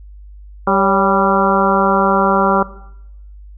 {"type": "harmonic tone with a mistuned harmonic", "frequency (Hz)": 196, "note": "G3", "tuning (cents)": 0, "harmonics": [1, 2, 3, 4, 5, 6, 7], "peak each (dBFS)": [-19, -19, -19, -19, -19, -19, -19], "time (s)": [0.67, 2.63], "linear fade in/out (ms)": 5, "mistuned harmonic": 3, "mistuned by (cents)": -60, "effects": ["noise-tail reverb RT60 0.8 s tail -17 dB re dry", "added 50 Hz sine -34 dBFS peak until 3.57 s"]}